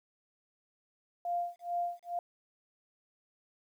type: tone with tremolo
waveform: sine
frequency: 698 Hz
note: F5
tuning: 1 cent flat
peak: -29 dBFS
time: 1.25-2.19 s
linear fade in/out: 2 ms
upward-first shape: sine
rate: 2.3 Hz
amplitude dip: 100%
effects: 11-bit